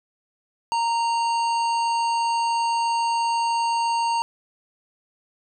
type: harmonic tone with a mistuned harmonic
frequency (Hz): 927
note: A#5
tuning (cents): -10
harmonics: 1 / 3 / 5 / 7 / 9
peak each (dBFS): -20 / -33 / -34 / -42 / -41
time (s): 0.72-4.22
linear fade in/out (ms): 0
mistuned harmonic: 5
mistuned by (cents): -32
effects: none